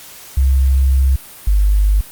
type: tone pair in turn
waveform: sine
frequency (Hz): 66.6 / 50.27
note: C2 / G1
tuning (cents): +31 / +44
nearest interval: perfect fourth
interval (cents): 487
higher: first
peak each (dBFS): -9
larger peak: neither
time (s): 0.37-1.16 / 1.47-2.01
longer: first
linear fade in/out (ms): 5
effects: white hiss -37 dBFS RMS until 2.11 s + Opus 48 kbps